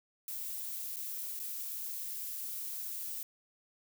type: noise with dropouts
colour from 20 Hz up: violet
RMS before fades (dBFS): -40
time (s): 0.28-3.23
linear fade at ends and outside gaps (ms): 1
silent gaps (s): 0.961-0.968 / 1.393-1.399
effects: none